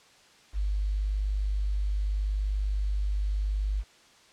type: tone with quantisation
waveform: sine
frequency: 50.4 Hz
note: G1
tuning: 49 cents sharp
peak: -25 dBFS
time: 0.53-3.84 s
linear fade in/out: 50 ms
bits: 9
effects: white hiss -57 dBFS RMS until 4.32 s + low-pass 6000 Hz 12 dB/octave